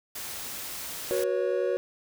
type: noise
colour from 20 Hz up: white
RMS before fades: -37 dBFS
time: 0.15-1.24 s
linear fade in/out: 5 ms
type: chord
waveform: triangle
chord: F# suspended fourth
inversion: none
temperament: equal with one note detuned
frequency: 370 / 483.7 / 554.4 Hz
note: F#4 / B4 / C#5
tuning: 0 / -36 / 0 cents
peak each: -27 dBFS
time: 1.11-1.77 s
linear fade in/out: 0 ms
effects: none